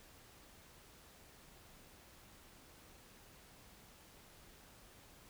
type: silence
effects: pink hiss -61 dBFS RMS until 5.29 s